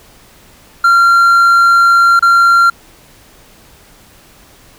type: tone with dropouts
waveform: triangle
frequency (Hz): 1379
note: F6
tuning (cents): -22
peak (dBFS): -3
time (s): 0.84-2.7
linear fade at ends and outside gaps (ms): 5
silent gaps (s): 2.194-2.224
effects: pink hiss -43 dBFS RMS until 4.78 s